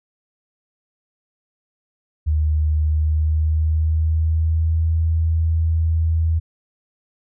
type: tone with pitch glide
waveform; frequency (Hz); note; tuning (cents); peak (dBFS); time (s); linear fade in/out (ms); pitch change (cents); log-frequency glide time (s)
sine; 76.7 to 81.17; D#2 to E2; -24 to -26; -15; 2.26-6.4; 20; +98; 2.79-4.9
effects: none